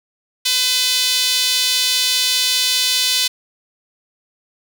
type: tone with high-pass filter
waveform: sawtooth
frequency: 505 Hz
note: B4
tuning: 39 cents sharp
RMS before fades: -17 dBFS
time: 0.45-3.28 s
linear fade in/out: 10 ms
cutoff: 3700 Hz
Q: 2.3
effects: none